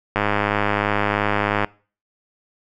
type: click train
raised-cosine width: 0.5 ms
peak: -4 dBFS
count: 154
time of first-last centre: 0.16-1.645 s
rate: 103 Hz
effects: noise-tail reverb RT60 0.4 s tail -23 dB re dry